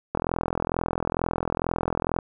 click train, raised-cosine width 1 ms, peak -10 dBFS, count 87, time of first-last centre 0.15-2.188 s, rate 42.2 Hz, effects none

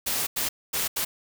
white noise bursts at uneven times, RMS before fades -27 dBFS, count 4, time 0.06-0.27 / 0.36-0.49 / 0.73-0.88 / 0.96-1.05 s, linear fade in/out 10 ms, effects none

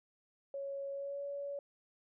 sine tone with pitch glide, 554.4 to 565.4 Hz, C#5 to C#5, 0 to +34 cents, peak -38 dBFS, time 0.54-1.59 s, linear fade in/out 2 ms, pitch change +34 cents, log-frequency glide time 0.91-1.24 s, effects none

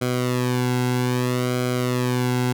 sawtooth tone with flanger, 124.8 Hz, B2, 19 cents sharp, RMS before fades -22 dBFS, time 0.01-2.53 s, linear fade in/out 10 ms, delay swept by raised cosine 1.1 to 1.68 ms, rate 0.62 Hz, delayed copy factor -0.8, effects none

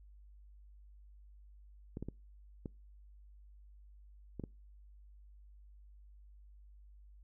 clicks, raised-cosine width 3 ms, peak -28 dBFS, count 6, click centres 1.971 / 2.026 / 2.086 / 2.658 / 4.397 / 4.438 s, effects noise-tail reverb RT60 0.3 s tail -26 dB re dry + added 50 Hz sine -55 dBFS peak until 7.23 s

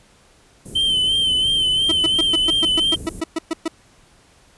pink band-stop noise, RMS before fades -34 dBFS, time 0.65-3.21 s, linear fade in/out 10 ms, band 460 to 8500 Hz, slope 24 dB/octave
triangle tone with vibrato, 3090 Hz, G7, 26 cents flat, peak -14 dBFS, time 0.75-2.96 s, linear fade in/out 10 ms, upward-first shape sine, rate 2.9 Hz, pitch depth 48 cents each way
40% pulse tone bursts, 325.3 Hz, E4, 23 cents flat, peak -18 dBFS, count 13, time 1.89-3.681 s, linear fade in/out 5 ms, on 27 ms, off 120 ms
effects pink hiss -53 dBFS RMS until 4.57 s + resampled to 24000 Hz

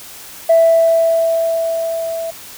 sine tone with level ramp, 660 Hz, E5, 2 cents sharp, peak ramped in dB -5 to -20 dBFS, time 0.49-2.31 s, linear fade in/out 10 ms, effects tanh soft clip ceiling -3 dBFS + white hiss -35 dBFS RMS until 2.57 s

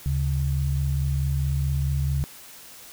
sine tone pair together, 72.8 / 137.43 Hz, D2 / C#3, -15 / -15 cents, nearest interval major seventh, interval 1100 cents, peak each -24 dBFS, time 0.06-2.24 s, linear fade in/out 0 ms, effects white hiss -45 dBFS RMS until 2.92 s

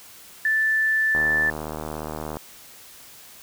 sine tone, 1760 Hz, A6, in tune, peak -18 dBFS, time 0.45-1.5 s, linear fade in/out 2 ms
click train, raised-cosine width 1 ms, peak -17 dBFS, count 95, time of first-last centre 1.15-2.369 s, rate 77.1 Hz
effects white hiss -46 dBFS RMS until 3.42 s

